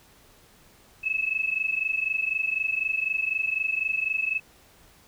sine tone pair together, 2582 / 2606 Hz, E7 / E7, -37 / -20 cents, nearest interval unison, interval 17 cents, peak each -27 dBFS, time 1.03-4.4 s, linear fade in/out 20 ms, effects pink hiss -56 dBFS RMS until 5.07 s

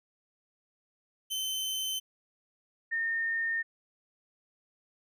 sawtooth / sine tone pair in turn, 3071 / 1826 Hz, G7 / A#6, -36 / -36 cents, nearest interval major sixth, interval 900 cents, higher first, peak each -28 dBFS, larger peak neither, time 1.3-2 / 2.91-3.63 s, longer second, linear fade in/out 20 ms, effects none

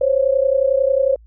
sine tone pair together, 523.3 / 554.4 Hz, C5 / C#5, 0 / 0 cents, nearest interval minor second, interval 100 cents, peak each -16 dBFS, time 0.01-1.16 s, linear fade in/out 5 ms, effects added 56 Hz sine -43 dBFS peak until 1.26 s

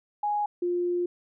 sine tone pair in turn, 830.6 / 352.4 Hz, G#5 / F4, 0 / +16 cents, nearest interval octave + minor third, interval 1484 cents, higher first, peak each -24 dBFS, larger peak neither, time 0.23-0.46 / 0.62-1.06 s, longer second, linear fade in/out 5 ms, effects none

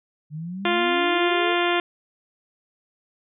sine exponential sweep, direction up, 146.83 to 466.2 Hz, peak -29 dBFS, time 0.3-1.56 s, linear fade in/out 50 ms
harmonic tone, 349.2 Hz, F4, in tune, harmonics 1 / 2 / 3 / 4 / 5 / 6 / 7 / 8 / 9 / 10, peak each -23 / -26 / -28 / -29 / -30 / -31 / -31 / -32 / -33 / -33 dBFS, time 0.65-1.8 s, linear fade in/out 2 ms
effects none

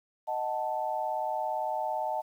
sine chord, D# diminished, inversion none, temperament equal, 622.3 / 740 / 880 Hz, D#5 / F#5 / A5, 0 / 0 / 0 cents, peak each -34 / -34 / -32 dBFS, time 0.27-2.22 s, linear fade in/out 20 ms, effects 10-bit

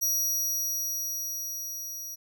sawtooth tone with level ramp, 5760 Hz, F#8, 47 cents flat, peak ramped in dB -21 to -34 dBFS, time 0.01-2.16 s, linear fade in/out 20 ms, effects none

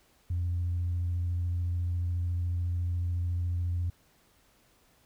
sine tone with vibrato, 87.31 Hz, F2, in tune, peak -26 dBFS, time 0.3-3.9 s, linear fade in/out 5 ms, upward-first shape sine, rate 14 Hz, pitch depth 14 cents each way, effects tanh soft clip ceiling -24 dBFS + pink hiss -65 dBFS RMS until 5.05 s

